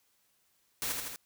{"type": "noise with echo", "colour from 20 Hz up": "white", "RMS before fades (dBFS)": -34, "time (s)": [0.82, 0.92], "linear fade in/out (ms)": 0, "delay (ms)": 80, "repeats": 3, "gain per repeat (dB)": -3, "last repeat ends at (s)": 1.16, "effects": ["white hiss -72 dBFS RMS until 1.25 s"]}